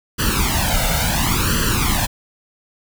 pink noise with flanger, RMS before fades -18 dBFS, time 0.18-2.07 s, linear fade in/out 20 ms, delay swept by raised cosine 0.66 to 1.4 ms, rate 0.71 Hz, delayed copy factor +0.9, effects none

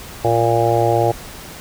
harmonic tone with a mistuned harmonic, 116.54 Hz, A#2, in tune, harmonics 1 / 3 / 4 / 5 / 6 / 7, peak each -20 / -20 / -20 / -20 / -20 / -20 dBFS, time 0.24-1.12 s, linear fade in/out 10 ms, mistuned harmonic 1, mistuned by -18 cents, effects pink hiss -35 dBFS RMS until 1.6 s

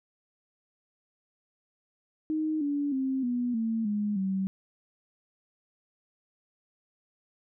sine tone with pitch steps, 311.4 / 287.2 / 264.9 / 244.3 / 225.3 / 207.8 / 191.69 Hz, D#4 / D4 / C4 / B3 / A3 / G#3 / G3, +2 / -39 / +22 / -19 / +41 / +1 / -38 cents, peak -26 dBFS, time 2.3-4.47 s, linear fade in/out 0 ms, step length 310 ms, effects none

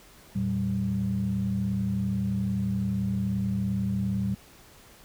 sine tone cluster, 84.5 / 116 / 193.5 Hz, E2 / A#2 / G3, +43 / -8 / -22 cents, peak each -35 / -29 / -26 dBFS, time 0.35-4.35 s, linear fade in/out 10 ms, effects tanh soft clip ceiling -17 dBFS + pink hiss -53 dBFS RMS until 5.04 s

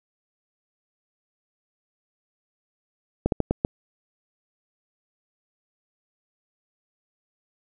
slowing click train, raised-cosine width 2 ms, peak -7 dBFS, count 5, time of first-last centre 3.26-3.649 s, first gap 62 ms, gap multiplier 1.31, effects none

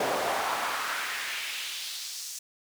brown noise with high-pass filter sweep, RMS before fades -32 dBFS, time 0-2.39 s, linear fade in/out 5 ms, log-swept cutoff 530 to 6500 Hz, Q 1.7, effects none

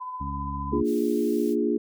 sine tone with tremolo, 1009 Hz, B5, 37 cents sharp, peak -30 dBFS, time 0-0.81 s, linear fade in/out 20 ms, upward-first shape triangle, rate 15 Hz, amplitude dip 40%
harmonic tone, 70 Hz, C#2, 18 cents sharp, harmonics 1 / 2 / 3 / 4, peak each -33 / -36 / -38 / -39 dBFS, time 0.2-0.83 s, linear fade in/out 10 ms
sine chord, Bb dominant seventh, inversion none, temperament equal with one note detuned, 233.1 / 296.4 / 349.2 / 415.3 Hz, Bb3 / D4 / F4 / Ab4, 0 / +16 / 0 / 0 cents, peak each -27 dBFS, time 0.72-1.78 s, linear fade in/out 10 ms
white band-stop noise, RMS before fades -47 dBFS, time 0.84-1.56 s, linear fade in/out 50 ms, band 120 to 2900 Hz, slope 12 dB/octave
effects none

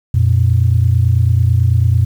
sine tone pair together, 89.3 / 118.39 Hz, F2 / A#2, +39 / +27 cents, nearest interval perfect fourth, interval 488 cents, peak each -11 dBFS, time 0.14-2.05 s, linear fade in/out 5 ms, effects tanh soft clip ceiling -1 dBFS + 7-bit

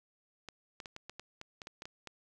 clicks, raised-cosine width 0.2 ms, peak -27 dBFS, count 12, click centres 0.487 / 0.802 / 0.858 / 0.964 / 1.096 / 1.196 / 1.414 / 1.618 / 1.671 / 1.821 / 1.855 / 2.073 s, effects none

